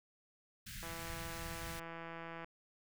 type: band-stop noise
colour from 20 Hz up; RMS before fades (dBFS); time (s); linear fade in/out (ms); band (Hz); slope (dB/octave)
pink; -47; 0.66-1.8; 10; 210 to 1500; 48
type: click train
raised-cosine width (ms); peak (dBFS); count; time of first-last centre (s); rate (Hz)
0.5; -32; 269; 0.83-2.444; 166
effects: none